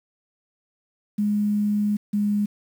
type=tone pair in turn; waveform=sine; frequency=207.7 / 206.4 Hz; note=G#3 / G#3; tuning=0 / -10 cents; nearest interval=unison; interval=10 cents; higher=first; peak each=-19 dBFS; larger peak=neither; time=1.18-1.97 / 2.13-2.46 s; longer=first; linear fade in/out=10 ms; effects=8-bit